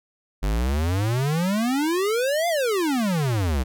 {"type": "exponential two-way sweep", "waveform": "square", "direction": "up then down", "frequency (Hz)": [47, 707, 60.3], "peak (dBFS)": -21, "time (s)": [0.42, 3.64], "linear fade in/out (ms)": 20, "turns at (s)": 2.48, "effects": []}